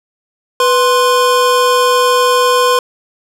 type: tone pair together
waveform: square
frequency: 493.9 / 1048 Hz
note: B4 / C6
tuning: 0 / +2 cents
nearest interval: octave + minor second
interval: 1302 cents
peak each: -12 dBFS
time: 0.6-2.79 s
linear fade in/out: 2 ms
effects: low-pass 12000 Hz 12 dB/octave